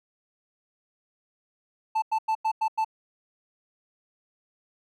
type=tone bursts; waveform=triangle; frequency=880 Hz; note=A5; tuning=in tune; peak=-20 dBFS; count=6; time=1.95-2.847 s; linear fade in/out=10 ms; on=72 ms; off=93 ms; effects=none